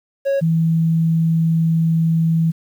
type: tone pair in turn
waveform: triangle / sine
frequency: 551 / 163.47 Hz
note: C#5 / E3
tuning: -11 / -14 cents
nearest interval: octave + major sixth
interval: 2103 cents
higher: first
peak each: -13 dBFS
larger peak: neither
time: 0.25-0.41 / 0.41-2.52 s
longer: second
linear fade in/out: 20 ms
effects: 8-bit